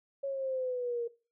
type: linear sweep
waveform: sine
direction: down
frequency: 554.4 to 464.7 Hz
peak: -31 dBFS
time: 0.23-1.08 s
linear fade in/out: 10 ms
effects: noise-tail reverb RT60 0.3 s tail -18 dB re dry